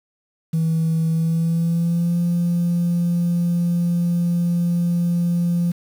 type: tone with pitch glide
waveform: sine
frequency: 162.3 to 172.95 Hz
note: E3 to F3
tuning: -27 to -17 cents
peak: -15 dBFS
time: 0.53-5.72 s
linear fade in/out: 10 ms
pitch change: +110 cents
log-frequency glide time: 1.1-2.2 s
effects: tanh soft clip ceiling -13 dBFS + 7-bit